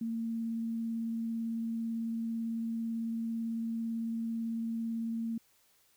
sine tone with vibrato, 228 Hz, A#3, 38 cents flat, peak -32 dBFS, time 0.01-5.38 s, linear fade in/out 5 ms, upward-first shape sine, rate 18 Hz, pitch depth 9 cents each way, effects white hiss -68 dBFS RMS until 5.96 s

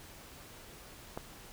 click, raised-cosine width 1 ms, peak -23 dBFS, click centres 1.175 s, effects pink hiss -52 dBFS RMS until 1.52 s

